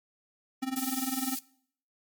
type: tone with tremolo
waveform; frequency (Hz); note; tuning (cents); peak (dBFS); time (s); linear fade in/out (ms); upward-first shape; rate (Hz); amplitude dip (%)
square; 262.6; C4; +6; -28; 0.62-1.36; 10; sine; 20; 85
type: high-pass noise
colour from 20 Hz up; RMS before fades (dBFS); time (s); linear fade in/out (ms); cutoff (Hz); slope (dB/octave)
white; -36; 0.76-1.39; 2; 4400; 12
effects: noise-tail reverb RT60 0.6 s tail -22 dB re dry + MP3 96 kbps